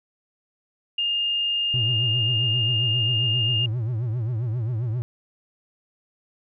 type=tone; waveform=sine; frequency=2823 Hz; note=F7; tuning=18 cents sharp; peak=-21 dBFS; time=0.98-3.66 s; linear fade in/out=5 ms
type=tone with vibrato; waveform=triangle; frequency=116.5 Hz; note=A#2; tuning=1 cent flat; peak=-21 dBFS; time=1.74-5.02 s; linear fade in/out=0 ms; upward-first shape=triangle; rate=7.5 Hz; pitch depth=190 cents each way
effects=none